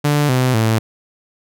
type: tone with pitch steps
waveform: sawtooth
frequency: 146.83 / 127.82 / 111.28 Hz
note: D3 / C3 / A2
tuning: 0 / -40 / +20 cents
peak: -9 dBFS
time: 0.04-0.79 s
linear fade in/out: 10 ms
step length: 250 ms
effects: none